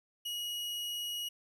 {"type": "tone", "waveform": "40% pulse", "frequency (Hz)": 2901, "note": "F#7", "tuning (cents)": -35, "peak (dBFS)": -35, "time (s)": [0.25, 1.29], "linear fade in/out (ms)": 10, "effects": []}